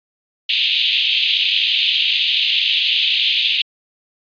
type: band-pass noise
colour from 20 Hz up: pink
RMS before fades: -17 dBFS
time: 0.49-3.62 s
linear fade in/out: 5 ms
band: 2700 to 3800 Hz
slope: 48 dB/octave
effects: resampled to 11025 Hz